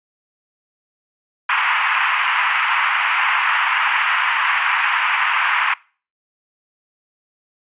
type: band-pass noise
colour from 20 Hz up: pink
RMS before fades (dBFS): -18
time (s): 1.49-5.74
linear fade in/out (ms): 5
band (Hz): 920 to 2800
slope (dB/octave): 48
effects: noise-tail reverb RT60 0.4 s tail -24 dB re dry + resampled to 8000 Hz